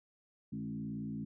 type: tone with frequency modulation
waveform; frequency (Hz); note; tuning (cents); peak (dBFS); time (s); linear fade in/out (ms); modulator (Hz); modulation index
sine; 210; G#3; +19; -37; 0.52-1.25; 10; 57.8; 1.2
effects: none